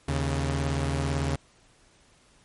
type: tone pair together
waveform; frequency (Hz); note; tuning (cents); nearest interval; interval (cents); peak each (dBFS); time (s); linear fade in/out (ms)
sawtooth; 77.78 / 137.63; D#2 / C#3; 0 / -12; minor seventh; 988; -24; 0.08-1.36; 5
effects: pink hiss -60 dBFS RMS until 2.44 s + MP3 48 kbps